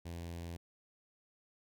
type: tone with notch filter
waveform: sawtooth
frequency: 85 Hz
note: F2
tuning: 46 cents flat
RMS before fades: -44 dBFS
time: 0.05-0.57 s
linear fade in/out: 10 ms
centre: 1300 Hz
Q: 1.7
effects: none